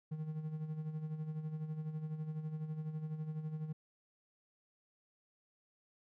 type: tone with tremolo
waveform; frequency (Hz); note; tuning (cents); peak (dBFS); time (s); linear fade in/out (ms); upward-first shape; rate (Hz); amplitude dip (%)
triangle; 155.56; D#3; 0; -34; 0.11-3.73; 10; sine; 12; 60
effects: none